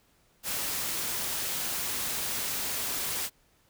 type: noise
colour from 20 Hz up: white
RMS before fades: -32 dBFS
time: 0.43-3.3 s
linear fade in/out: 50 ms
effects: pink hiss -66 dBFS RMS until 3.69 s